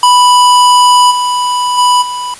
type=tone with level steps; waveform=square; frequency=988 Hz; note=B5; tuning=in tune; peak=-4 / -11 / -6 / -17 dBFS; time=0.03-2.34 s; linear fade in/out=2 ms; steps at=1.1 / 1.77 / 2.01 s; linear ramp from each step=20 ms; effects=white hiss -32 dBFS RMS until 2.39 s + resampled to 24000 Hz